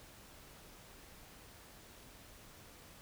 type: silence
effects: pink hiss -57 dBFS RMS until 3.01 s